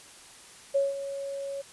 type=tone with ADSR envelope; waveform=sine; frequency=554.4 Hz; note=C#5; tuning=in tune; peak=-20 dBFS; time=0.74-1.62 s; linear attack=17 ms; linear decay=180 ms; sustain=-12 dB; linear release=13 ms; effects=white hiss -50 dBFS RMS until 1.72 s + resampled to 24000 Hz